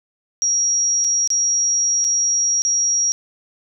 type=tone with dropouts; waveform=sine; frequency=5670 Hz; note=F8; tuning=25 cents sharp; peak=-15 dBFS; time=0.42-3.12 s; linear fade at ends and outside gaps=0 ms; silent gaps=1.042-1.046 / 1.275-1.303 / 2.043-2.048 / 2.62-2.65 s; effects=none